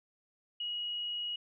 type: tone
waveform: sine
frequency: 2900 Hz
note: F#7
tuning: 35 cents flat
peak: -34 dBFS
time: 0.6-1.36 s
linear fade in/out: 5 ms
effects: none